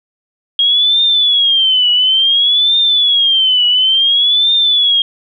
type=tone with vibrato; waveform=sine; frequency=3260 Hz; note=G#7; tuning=33 cents flat; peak=-8 dBFS; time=0.59-5.02 s; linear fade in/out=2 ms; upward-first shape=triangle; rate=0.57 Hz; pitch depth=190 cents each way; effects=none